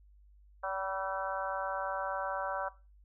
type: harmonic tone with a mistuned harmonic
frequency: 191.6 Hz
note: G3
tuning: 39 cents flat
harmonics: 3 / 4 / 5 / 6 / 7 / 8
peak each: -38 / -39 / -40 / -41 / -41 / -42 dBFS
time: 0.63-2.69 s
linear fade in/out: 10 ms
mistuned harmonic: 5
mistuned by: +29 cents
effects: noise-tail reverb RT60 0.3 s tail -18 dB re dry + added 50 Hz sine -57 dBFS peak until 3.04 s